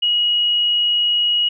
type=tone; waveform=sine; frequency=2900 Hz; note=F#7; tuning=35 cents flat; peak=-14 dBFS; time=0.02-1.49 s; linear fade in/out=10 ms; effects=none